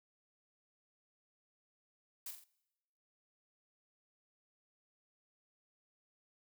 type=noise with echo; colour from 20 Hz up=blue; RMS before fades=-44 dBFS; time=2.26-2.31 s; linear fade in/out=5 ms; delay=44 ms; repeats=3; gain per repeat=-6 dB; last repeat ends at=2.442 s; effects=noise-tail reverb RT60 1.0 s tail -23 dB re dry